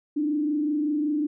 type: tone with frequency modulation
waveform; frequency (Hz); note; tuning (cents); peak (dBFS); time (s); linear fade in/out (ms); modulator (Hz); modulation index
sine; 298.6; D4; +29; -22; 0.16-1.27; 10; 25.3; 0.57
effects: none